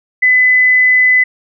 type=tone; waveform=sine; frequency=2009 Hz; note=B6; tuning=29 cents sharp; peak=-6 dBFS; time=0.22-1.24 s; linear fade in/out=10 ms; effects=none